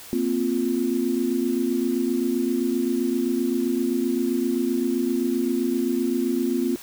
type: chord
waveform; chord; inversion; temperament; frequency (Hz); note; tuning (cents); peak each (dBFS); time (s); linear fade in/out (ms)
sine; Bb suspended second; none; equal with one note detuned; 233.9 / 261.6 / 349.2; Bb3 / C4 / F4; +6 / 0 / 0; -26 / -24 / -25; 0.13-6.76; 0
effects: white hiss -42 dBFS RMS until 6.82 s